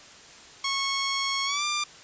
10% pulse tone with pitch glide, 1098 to 1190.5 Hz, C#6 to D6, -17 to +23 cents, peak -17 dBFS, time 0.64-1.84 s, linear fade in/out 5 ms, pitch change +140 cents, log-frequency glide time 1.45-1.64 s, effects white hiss -48 dBFS RMS until 2.03 s + resampled to 16000 Hz

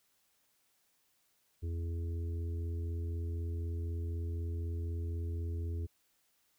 harmonic tone, 84 Hz, E2, 33 cents sharp, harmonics 1 / 3 / 4 / 5, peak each -34 / -51 / -50 / -51 dBFS, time 1.62-5.87 s, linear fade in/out 20 ms, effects white hiss -74 dBFS RMS until 6.58 s

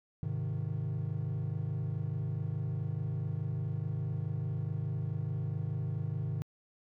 triangle chord, Ab major, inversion none, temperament equal, 103.83 / 130.81 / 155.56 Hz, Ab2 / C3 / Eb3, 0 / 0 / 0 cents, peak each -34 dBFS, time 0.23-6.42 s, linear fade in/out 0 ms, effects tanh soft clip ceiling -24 dBFS

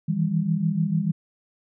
sine tone cluster, 159.1 / 165.9 / 200.2 Hz, D#3 / E3 / G3, +39 / +11 / +37 cents, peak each -25 dBFS, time 0.08-1.12 s, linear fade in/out 10 ms, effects none

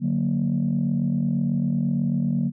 sine chord, D augmented, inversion none, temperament equal, 146.83 / 185 / 233.1 Hz, D3 / F#3 / A#3, 0 / 0 / 0 cents, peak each -24 / -24 / -23 dBFS, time 0-2.52 s, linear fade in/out 50 ms, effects tanh soft clip ceiling -14 dBFS

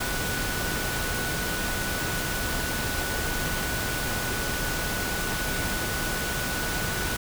sine tone in noise, 1480 Hz, F#6, in tune, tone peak -33 dBFS, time 0-7.17 s, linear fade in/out 10 ms, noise pink, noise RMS -29 dBFS, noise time 0-7.17 s, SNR -7 dB, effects none

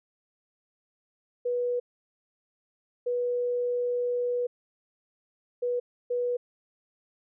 sine tone bursts at uneven times, 488.4 Hz, B4, 19 cents flat, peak -25 dBFS, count 4, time 1.45-1.8 / 3.06-4.47 / 5.62-5.8 / 6.1-6.37 s, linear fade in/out 10 ms, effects none

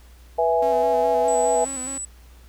sine chord, E major, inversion second, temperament equal with one note detuned, 491 / 659.3 / 830.6 Hz, B4 / E5 / G#5, -10 / 0 / 0 cents, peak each -21 / -21 / -22 dBFS, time 0.38-1.65 s, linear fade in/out 10 ms
sawtooth tone with vibrato, 263.7 Hz, C4, 14 cents sharp, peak -30 dBFS, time 0.62-1.98 s, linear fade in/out 5 ms, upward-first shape square, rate 4.8 Hz, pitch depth 51 cents each way
sine tone, 7902 Hz, B8, in tune, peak -28 dBFS, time 1.28-2.05 s, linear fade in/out 2 ms
effects added 60 Hz sine -45 dBFS peak until 2.48 s + pink hiss -55 dBFS RMS until 2.48 s

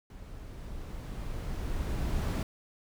brown noise with level ramp, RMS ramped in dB -46 to -28 dBFS, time 0.1-2.43 s, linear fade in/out 2 ms, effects none

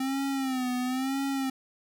square tone with vibrato, 261.6 Hz, C4, in tune, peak -28 dBFS, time 0-1.5 s, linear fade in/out 5 ms, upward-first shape sine, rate 1 Hz, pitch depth 86 cents each way, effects none

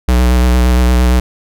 square tone with vibrato, 61.74 Hz, B1, in tune, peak -8 dBFS, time 0.08-1.2 s, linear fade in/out 5 ms, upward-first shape square, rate 8.7 Hz, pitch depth 25 cents each way, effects none

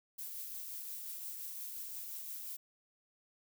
violet noise with tremolo, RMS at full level -43 dBFS, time 0.18-2.57 s, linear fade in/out 10 ms, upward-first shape triangle, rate 5.7 Hz, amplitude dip 30%, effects none

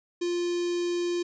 square tone with notch filter, 349.2 Hz, F4, in tune, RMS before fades -28 dBFS, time 0.21-1.23 s, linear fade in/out 10 ms, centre 1300 Hz, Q 0.61, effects resampled to 16000 Hz

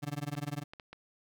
30% pulse tone with tremolo, 145.4 Hz, D3, 17 cents flat, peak -29 dBFS, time 0.02-0.64 s, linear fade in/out 20 ms, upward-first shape sine, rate 20 Hz, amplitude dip 100%
clicks, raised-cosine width 0.3 ms, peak -30 dBFS, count 5, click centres 0.351 / 0.478 / 0.735 / 0.798 / 0.93 s
effects none

